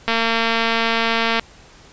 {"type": "click train", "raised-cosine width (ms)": 0.3, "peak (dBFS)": -3, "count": 301, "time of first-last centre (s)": [0.08, 1.396], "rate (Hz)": 228, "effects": ["pink hiss -46 dBFS RMS until 1.92 s", "resampled to 16000 Hz"]}